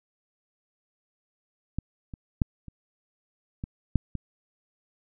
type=clicks; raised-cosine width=5 ms; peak=-16 / -26 / -9 / -29 / -20 / -8 / -19 dBFS; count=7; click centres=1.786 / 2.138 / 2.418 / 2.683 / 3.639 / 3.957 / 4.153 s; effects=none